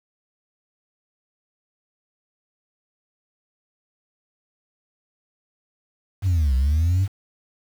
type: linear two-way sweep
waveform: sine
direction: down then up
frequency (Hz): 100 to 62.7 to 100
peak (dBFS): -14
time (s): 6.22-7.08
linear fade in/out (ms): 50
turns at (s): 6.55
effects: tanh soft clip ceiling -15 dBFS + 7-bit